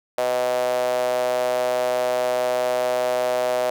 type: tone with high-pass filter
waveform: sawtooth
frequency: 124.8 Hz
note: B2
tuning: 19 cents sharp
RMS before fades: -22 dBFS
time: 0.18-3.7 s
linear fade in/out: 0 ms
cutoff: 590 Hz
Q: 7.3
effects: none